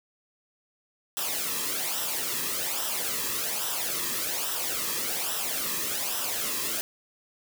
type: noise with flanger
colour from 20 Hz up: white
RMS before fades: -30 dBFS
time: 1.17-6.81 s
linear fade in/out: 0 ms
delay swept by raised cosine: 0.44 to 1.39 ms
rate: 1.2 Hz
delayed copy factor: -0.65
effects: none